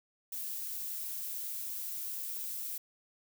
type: noise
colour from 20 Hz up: violet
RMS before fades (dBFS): -39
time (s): 0.32-2.78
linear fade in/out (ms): 5
effects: none